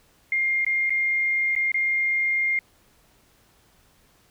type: tone with dropouts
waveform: sine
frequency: 2118 Hz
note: C7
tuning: 21 cents sharp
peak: -20 dBFS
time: 0.32-2.59 s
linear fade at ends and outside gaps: 2 ms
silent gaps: 0.648-0.665 / 0.896-0.904 / 1.552-1.562 / 1.718-1.743 s
effects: pink hiss -60 dBFS RMS until 4.3 s